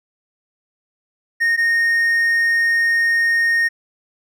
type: tone pair in turn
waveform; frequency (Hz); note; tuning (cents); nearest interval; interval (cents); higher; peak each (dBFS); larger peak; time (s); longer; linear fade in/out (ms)
triangle; 1850 / 1850; A#6 / A#6; -14 / -14; unison; 0; neither; -12; neither; 1.4-1.57 / 1.57-3.69; second; 20
effects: none